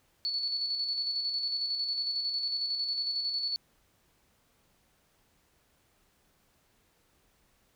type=tone with tremolo; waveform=sine; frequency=4435 Hz; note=C#8; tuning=in tune; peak=-28 dBFS; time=0.25-3.56 s; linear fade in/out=0 ms; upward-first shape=square; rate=11 Hz; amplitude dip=35%; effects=pink hiss -69 dBFS RMS until 7.75 s